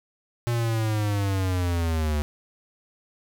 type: linear sweep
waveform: square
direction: down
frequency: 120 to 73.3 Hz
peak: -23 dBFS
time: 0.47-2.22 s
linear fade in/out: 0 ms
effects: none